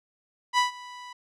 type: tone with ADSR envelope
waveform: sawtooth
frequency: 987.8 Hz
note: B5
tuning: in tune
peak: -14 dBFS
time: 0.53-1.13 s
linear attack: 50 ms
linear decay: 130 ms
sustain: -22 dB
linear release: 6 ms
effects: low-pass 6000 Hz 12 dB/octave